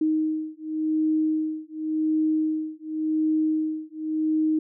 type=beating tone pair; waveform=sine; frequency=311.9 / 312.8 Hz; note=D#4 / D#4; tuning=+4 / +9 cents; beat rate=0.9 Hz; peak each=-25 / -25 dBFS; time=0.01-4.59 s; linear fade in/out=5 ms; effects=none